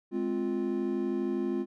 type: chord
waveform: triangle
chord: F minor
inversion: first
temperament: just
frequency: 209.5 / 261.9 / 349.2 Hz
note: Ab3 / C4 / F4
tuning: +15 / +2 / 0 cents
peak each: -32 / -31 / -29 dBFS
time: 0.11-1.66 s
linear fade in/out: 50 ms
effects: none